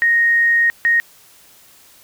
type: tone pair in turn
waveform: sine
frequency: 1864.7 / 1864.7 Hz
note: A#6 / A#6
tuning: 0 / 0 cents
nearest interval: unison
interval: 0 cents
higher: neither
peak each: -11 dBFS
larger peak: neither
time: 0.02-0.7 / 0.85-1 s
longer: first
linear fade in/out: 0 ms
effects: white hiss -48 dBFS RMS until 2.03 s